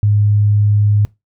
sine tone, 103.83 Hz, G#2, in tune, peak -9 dBFS, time 0.03-1.05 s, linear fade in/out 0 ms, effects noise-tail reverb RT60 0.2 s tail -22 dB re dry

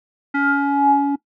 square tone with low-pass filter sweep, 281.5 Hz, C#4, 27 cents sharp, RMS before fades -17 dBFS, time 0.34-1.16 s, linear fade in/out 10 ms, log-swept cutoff 1700 to 610 Hz, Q 7.3, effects noise-tail reverb RT60 0.1 s tail -18 dB re dry

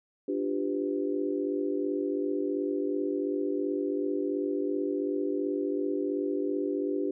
sine chord, G dominant seventh, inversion second, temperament equal with one note detuned, 293.7 / 349.2 / 392 / 501.1 Hz, D4 / F4 / G4 / B4, 0 / 0 / 0 / +25 cents, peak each -31 / -35 / -31 / -37 dBFS, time 0.28-7.11 s, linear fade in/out 5 ms, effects none

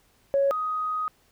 sine tone pair in turn, 554.4 / 1251.8 Hz, C#5 / D#6, 0 / +10 cents, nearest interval octave + major second, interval 1410 cents, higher second, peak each -18 / -25 dBFS, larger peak first, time 0.34-0.51 / 0.51-1.08 s, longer second, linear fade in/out 0 ms, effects tanh soft clip ceiling -14 dBFS + pink hiss -63 dBFS RMS until 1.31 s

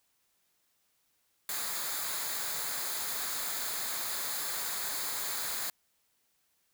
white noise with comb filter, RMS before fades -35 dBFS, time 1.49-5.7 s, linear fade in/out 2 ms, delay 0.35 ms, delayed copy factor -0.6, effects white hiss -74 dBFS RMS until 6.73 s

